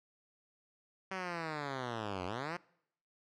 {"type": "linear two-way sweep", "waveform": "5% pulse", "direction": "down then up", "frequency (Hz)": [192.7, 87.31, 181.2], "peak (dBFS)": -26, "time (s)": [1.11, 2.57], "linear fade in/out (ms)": 5, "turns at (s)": 2.25, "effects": ["noise-tail reverb RT60 0.7 s tail -23 dB re dry", "low-pass 4000 Hz 12 dB/octave"]}